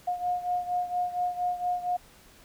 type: beating tone pair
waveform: sine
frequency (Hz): 715 / 719.3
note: F5 / F#5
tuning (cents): +41 / -49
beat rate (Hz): 4.3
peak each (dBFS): -28 / -32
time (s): 0.07-1.97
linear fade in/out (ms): 10
effects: pink hiss -55 dBFS RMS until 2.44 s